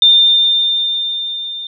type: tone with level ramp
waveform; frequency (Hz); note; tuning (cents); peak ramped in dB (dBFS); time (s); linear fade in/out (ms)
sine; 3606; A7; +42; -4 to -23; 0.02-1.67; 2
effects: none